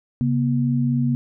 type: tone pair together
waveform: sine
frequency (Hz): 135.7 / 239.9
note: C#3 / A#3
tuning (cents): -36 / +50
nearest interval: minor seventh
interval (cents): 986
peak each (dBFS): -20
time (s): 0.21-1.15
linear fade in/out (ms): 0
effects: none